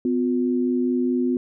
sine tone pair together, 252.4 / 357 Hz, B3 / F4, +38 / +38 cents, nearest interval tritone, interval 600 cents, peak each -20 / -24 dBFS, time 0.05-1.37 s, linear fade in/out 2 ms, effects none

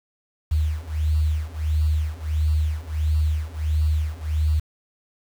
sine beating tone pair, 76.3 / 77.8 Hz, D#2 / D#2, -33 / 0 cents, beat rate 1.5 Hz, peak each -23 / -22 dBFS, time 0.51-4.6 s, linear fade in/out 10 ms, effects 7-bit

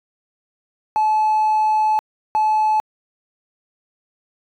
triangle tone pair in turn, 862 / 862 Hz, A5 / A5, -36 / -36 cents, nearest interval unison, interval 0 cents, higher neither, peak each -11 dBFS, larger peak neither, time 0.96-1.99 / 2.35-2.8 s, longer first, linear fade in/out 0 ms, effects tanh soft clip ceiling -10 dBFS

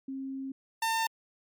sine / sawtooth tone pair in turn, 268.2 / 902.1 Hz, C4 / A5, +43 / +43 cents, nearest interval octave + major sixth, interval 2100 cents, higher second, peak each -34 / -23 dBFS, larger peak second, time 0.08-0.52 / 0.82-1.07 s, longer first, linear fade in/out 5 ms, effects MP3 96 kbps

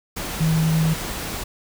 sine tone in noise, 160 Hz, D#3, 49 cents sharp, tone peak -16 dBFS, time 0.4-0.94 s, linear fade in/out 10 ms, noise pink, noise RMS -29 dBFS, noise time 0.16-1.44 s, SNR +10 dB, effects none

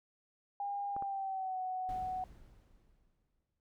sine tone with pitch glide, 806 to 743.4 Hz, G5 to F#5, +48 to +8 cents, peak -35 dBFS, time 0.6-2.24 s, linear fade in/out 2 ms, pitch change -140 cents, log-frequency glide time 0.91-1.6 s
clicks, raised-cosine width 1 ms, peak -31 / -32 dBFS, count 2, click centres 0.965 / 1.024 s
brown noise with exponential decay, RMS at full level -45 dBFS, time 1.89-3.6 s, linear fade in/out 1 ms, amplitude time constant 370 ms
effects none

